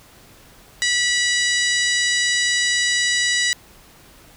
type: harmonic tone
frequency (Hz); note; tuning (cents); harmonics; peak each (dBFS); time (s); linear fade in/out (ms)
976; B5; -21; 2 / 3 / 4 / 5 / 6 / 7 / 8 / 9; -20 / -27 / -23 / -27 / -29 / -30 / -28 / -33; 0.82-3.53; 0
effects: pink hiss -48 dBFS RMS until 4.36 s